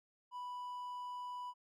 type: tone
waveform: triangle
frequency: 987.8 Hz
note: B5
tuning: in tune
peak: -40 dBFS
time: 0.31-1.54 s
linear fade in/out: 50 ms
effects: none